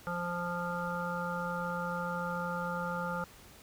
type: harmonic tone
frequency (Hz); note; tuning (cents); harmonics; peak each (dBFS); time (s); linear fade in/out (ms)
174.61; F3; 0; 1 / 3 / 5 / 7 / 8; -38 / -39 / -40 / -40 / -39; 0.07-3.24; 0
effects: pink hiss -55 dBFS RMS until 3.62 s